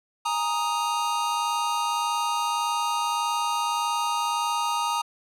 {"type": "chord", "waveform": "square", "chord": "Ab suspended second", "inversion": "none", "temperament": "equal", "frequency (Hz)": [830.6, 932.3, 1244.5], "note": ["Ab5", "Bb5", "Eb6"], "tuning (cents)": [0, 0, 0], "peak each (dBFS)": [-33, -27, -29], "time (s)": [0.25, 5.02], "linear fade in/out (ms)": 10, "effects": ["low-pass 11000 Hz 12 dB/octave"]}